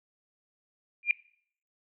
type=tone with exponential growth; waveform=sine; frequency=2400 Hz; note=D7; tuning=37 cents sharp; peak=-16 dBFS; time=1.03-1.11 s; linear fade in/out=1 ms; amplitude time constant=17 ms; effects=noise-tail reverb RT60 0.6 s tail -22 dB re dry